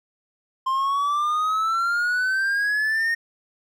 triangle exponential sweep, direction up, 1046.5 to 1856 Hz, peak -18 dBFS, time 0.66-3.15 s, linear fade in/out 10 ms, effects none

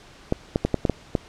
clicks, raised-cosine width 2 ms, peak -6 dBFS, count 7, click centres 0.324 / 0.559 / 0.65 / 0.743 / 0.852 / 0.897 / 1.152 s, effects pink hiss -48 dBFS RMS until 1.28 s + low-pass 6000 Hz 12 dB/octave

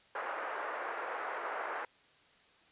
white band-pass noise, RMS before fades -39 dBFS, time 0.15-1.85 s, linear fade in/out 2 ms, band 440 to 1600 Hz, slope 24 dB/octave, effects white hiss -64 dBFS RMS until 2.71 s + resampled to 8000 Hz

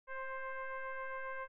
sine tone with frequency modulation, 523.3 Hz, C5, in tune, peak -39 dBFS, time 0.07-1.48 s, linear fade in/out 50 ms, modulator 527 Hz, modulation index 2.6, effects none

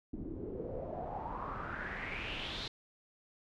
pink noise with low-pass filter sweep, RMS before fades -41 dBFS, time 0.13-2.68 s, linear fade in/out 5 ms, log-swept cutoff 270 to 4100 Hz, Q 5.2, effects none

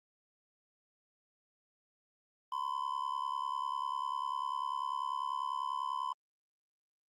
triangle tone with amplitude modulation, 1018 Hz, C6, 48 cents flat, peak -28 dBFS, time 2.52-6.13 s, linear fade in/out 2 ms, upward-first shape sine, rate 70.1 Hz, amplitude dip 90%, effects Opus 32 kbps

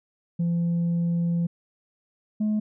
sine tone pair in turn, 170.6 / 213.1 Hz, F3 / G#3, -40 / +45 cents, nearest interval major third, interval 385 cents, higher second, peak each -19 dBFS, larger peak neither, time 0.39-1.47 / 2.4-2.6 s, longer first, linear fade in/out 10 ms, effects tanh soft clip ceiling -20 dBFS

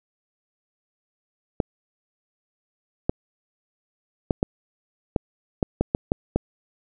clicks, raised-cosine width 2 ms, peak -6 dBFS, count 10, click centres 1.602 / 3.095 / 4.308 / 4.429 / 5.162 / 5.628 / 5.81 / 5.949 / 6.119 / 6.36 s, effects none

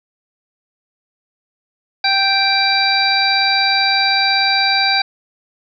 harmonic tone, 783 Hz, G5, 2 cents flat, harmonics 1 / 2 / 3 / 5 / 6, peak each -18 / -20 / -19 / -19 / -18 dBFS, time 2.04-5.02 s, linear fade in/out 5 ms
click train, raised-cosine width 0.3 ms, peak -24 dBFS, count 26, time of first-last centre 2.13-4.605 s, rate 10.1 Hz
effects none

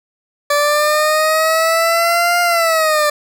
20% pulse exponential two-way sweep, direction up then down, 579 to 703 to 590 Hz, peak -7 dBFS, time 0.5-3.1 s, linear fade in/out 5 ms, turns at 2.41 s, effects none

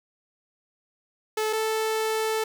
sawtooth tone pair in turn, 433.7 / 439.5 Hz, A4 / A4, -25 / -2 cents, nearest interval unison, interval 23 cents, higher second, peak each -20 dBFS, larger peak neither, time 1.37-1.53 / 1.53-2.44 s, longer second, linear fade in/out 5 ms, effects none

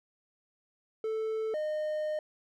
triangle tone pair in turn, 440 / 612.4 Hz, A4 / D#5, 0 / -28 cents, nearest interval tritone, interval 572 cents, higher second, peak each -28 / -28 dBFS, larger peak neither, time 1.04-1.54 / 1.54-2.19 s, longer second, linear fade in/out 2 ms, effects none

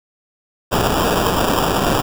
white noise with sample-and-hold, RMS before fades -17 dBFS, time 0.71-2.02 s, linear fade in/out 20 ms, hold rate 2100 Hz, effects none

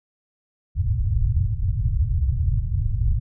white low-pass noise, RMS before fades -21 dBFS, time 0.75-3.2 s, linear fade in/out 20 ms, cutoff 120 Hz, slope 48 dB/octave, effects none

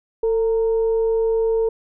sine tone with frequency modulation, 450 Hz, A4, 39 cents sharp, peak -16 dBFS, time 0.23-1.69 s, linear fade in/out 5 ms, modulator 474 Hz, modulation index 0.23, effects none

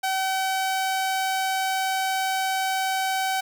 sawtooth tone, 763 Hz, G5, 47 cents flat, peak -19 dBFS, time 0.03-3.41 s, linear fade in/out 10 ms, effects none

